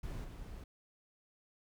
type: noise with level steps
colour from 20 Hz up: brown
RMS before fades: -42 / -47 dBFS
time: 0.03-0.64 s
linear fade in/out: 5 ms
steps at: 0.24 s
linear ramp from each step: 5 ms
effects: none